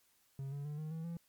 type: tone with pitch steps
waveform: triangle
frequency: 136.3 / 142.25 / 148.46 / 154.95 / 161.71 / 168.78 Hz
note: C#3 / C#3 / D3 / D#3 / E3 / E3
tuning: -29 / +45 / +19 / -7 / -33 / +41 cents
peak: -37 dBFS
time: 0.39-1.17 s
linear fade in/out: 2 ms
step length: 130 ms
effects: white hiss -72 dBFS RMS until 1.28 s + MP3 96 kbps